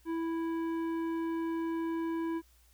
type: tone with tanh clipping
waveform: triangle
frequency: 329.6 Hz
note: E4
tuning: in tune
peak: -33 dBFS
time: 0.05-2.42 s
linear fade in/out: 50 ms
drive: 16 dB
effects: added 60 Hz sine -62 dBFS peak until 2.73 s + white hiss -67 dBFS RMS until 2.73 s